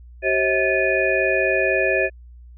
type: tone cluster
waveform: sine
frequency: 382.7 / 537 / 641 / 1731 / 2463 Hz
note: G4 / C5 / E5 / A6 / D#7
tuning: -42 / +45 / -49 / -29 / -18 cents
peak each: -23 dBFS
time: 0.22-2.1 s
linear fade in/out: 50 ms
effects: added 60 Hz sine -40 dBFS peak until 2.57 s